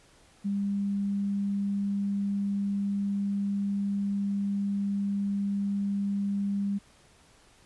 sine tone, 200.1 Hz, G3, 36 cents sharp, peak -26 dBFS, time 0.44-6.79 s, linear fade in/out 20 ms, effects pink hiss -59 dBFS RMS until 7.65 s + resampled to 24000 Hz

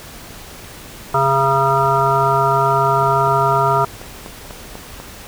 harmonic tone, 136.1 Hz, C#3, 31 cents flat, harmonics 1 / 3 / 5 / 7 / 9 / 10, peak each -21 / -21 / -19 / -17 / -19 / -21 dBFS, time 1.14-3.85 s, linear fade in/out 5 ms
click train, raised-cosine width 1 ms, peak -18 dBFS, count 9, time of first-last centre 3.03-5 s, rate 4.06 Hz
effects pink hiss -36 dBFS RMS until 5.27 s

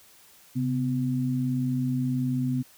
sine tone pair together, 133.55 / 252.1 Hz, C3 / B3, +36 / +36 cents, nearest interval major seventh, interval 1100 cents, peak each -27 / -26 dBFS, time 0.55-2.63 s, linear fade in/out 20 ms, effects white hiss -55 dBFS RMS until 2.77 s

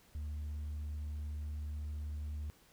sine tone, 75 Hz, D2, 37 cents sharp, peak -35 dBFS, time 0.15-2.5 s, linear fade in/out 0 ms, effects tanh soft clip ceiling -37 dBFS + pink hiss -65 dBFS RMS until 2.72 s

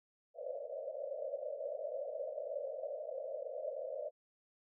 pink band-pass noise, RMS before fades -42 dBFS, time 0.34-4.11 s, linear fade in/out 50 ms, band 510 to 630 Hz, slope 96 dB/octave, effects none

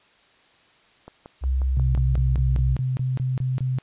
click train, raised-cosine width 1 ms, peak -26 dBFS, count 7, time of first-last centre 1.08-2.155 s, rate 5.58 Hz
sine tone with pitch glide, 65 to 62.06 Hz, C2 to B1, -11 to +9 cents, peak -19 dBFS, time 1.41-2.78 s, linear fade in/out 50 ms, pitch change -80 cents, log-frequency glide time 1.77-2.08 s
sine tone bursts, 129 Hz, C3, 24 cents flat, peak -21 dBFS, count 10, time 1.77-3.786 s, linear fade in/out 0 ms, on 180 ms, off 24 ms
effects white hiss -57 dBFS RMS until 3.82 s + resampled to 8000 Hz

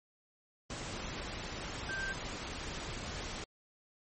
sine tone in noise, 1568 Hz, G6, in tune, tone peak -36 dBFS, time 1.89-2.13 s, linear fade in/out 2 ms, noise pink, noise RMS -41 dBFS, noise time 0.7-3.44 s, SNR +2 dB, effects MP3 32 kbps

